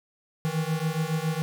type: beating tone pair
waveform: square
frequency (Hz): 155.56 / 162.76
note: D#3 / E3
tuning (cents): 0 / -22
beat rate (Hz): 7.2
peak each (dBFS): -29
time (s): 0.45-1.42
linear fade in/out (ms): 0
effects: none